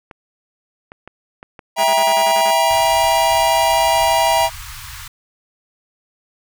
clicks, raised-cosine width 0.5 ms, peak -21 dBFS, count 8, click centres 0.112 / 0.919 / 1.076 / 1.429 / 1.592 / 1.822 / 2.23 / 2.359 s
square chord, E diminished, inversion none, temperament just, 659.3 / 791.1 / 949.3 Hz, E5 / G5 / Bb5, 0 / +16 / +31 cents, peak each -18 / -19 / -17 dBFS, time 1.76-4.5 s, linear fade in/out 50 ms
5% pulse tone bursts, 208.1 Hz, G#3, 4 cents sharp, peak -16 dBFS, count 8, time 1.78-2.51 s, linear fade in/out 5 ms, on 58 ms, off 38 ms
pink band-stop noise, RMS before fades -33 dBFS, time 2.7-5.08 s, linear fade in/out 5 ms, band 120 to 960 Hz, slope 48 dB/octave
effects none

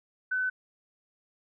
sine tone, 1510 Hz, F#6, 35 cents sharp, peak -26 dBFS, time 0.31-0.5 s, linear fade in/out 10 ms, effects none

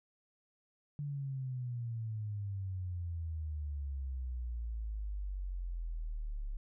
sine exponential sweep, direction down, 146.83 to 34.65 Hz, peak -36 dBFS, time 0.99-6.57 s, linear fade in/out 0 ms, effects none

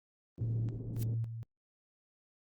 white low-pass noise, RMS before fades -45 dBFS, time 0.38-1.14 s, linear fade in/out 0 ms, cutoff 330 Hz, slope 24 dB/octave
sine tone with tremolo, 114.1 Hz, A#2, 37 cents flat, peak -31 dBFS, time 0.41-1.43 s, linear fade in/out 0 ms, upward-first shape square, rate 1.8 Hz, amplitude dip 60%
blue noise with exponential growth, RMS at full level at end -42 dBFS, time 0.93-1.03 s, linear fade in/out 0 ms, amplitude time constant 21 ms
effects Opus 24 kbps

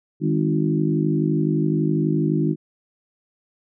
harmonic tone with a mistuned harmonic, 51.91 Hz, G#1, in tune, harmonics 3 / 4 / 5 / 6 / 7, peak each -21 / -26 / -27 / -23 / -27 dBFS, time 0.2-2.56 s, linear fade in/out 50 ms, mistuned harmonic 4, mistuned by -40 cents, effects none

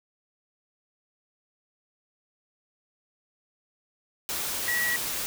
sine tone in noise, 1928 Hz, B6, 42 cents flat, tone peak -25 dBFS, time 4.68-4.96 s, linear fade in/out 0 ms, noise white, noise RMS -31 dBFS, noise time 4.29-5.26 s, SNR +3 dB, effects none

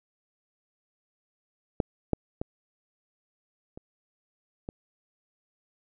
clicks, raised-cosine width 2 ms, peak -10 / -10 / -17 / -28 / -22 dBFS, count 5, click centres 1.802 / 2.133 / 2.415 / 3.775 / 4.689 s, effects none

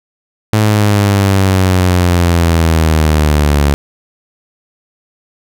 sawtooth exponential sweep, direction down, 108.3 to 71 Hz, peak -4 dBFS, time 0.53-3.74 s, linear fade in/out 0 ms, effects none

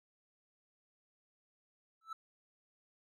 triangle tone with exponential growth, 1318.5 Hz, E6, in tune, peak -35 dBFS, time 2.01-2.13 s, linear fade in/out 5 ms, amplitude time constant 24 ms, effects none

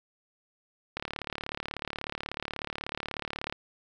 click train, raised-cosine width 0.3 ms, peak -17 dBFS, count 94, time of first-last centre 0.97-3.525 s, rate 36.4 Hz, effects none

